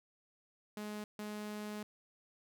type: tone bursts at uneven times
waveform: sawtooth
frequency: 210.2 Hz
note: G#3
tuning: 21 cents sharp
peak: -37 dBFS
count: 2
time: 0.77-1.04 / 1.19-1.83 s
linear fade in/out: 2 ms
effects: none